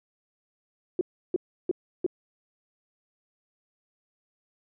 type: tone bursts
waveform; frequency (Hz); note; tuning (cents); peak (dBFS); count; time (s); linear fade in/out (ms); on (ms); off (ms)
sine; 360.1; F#4; -47; -21; 4; 0.99-2.064; 2; 21; 330
effects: none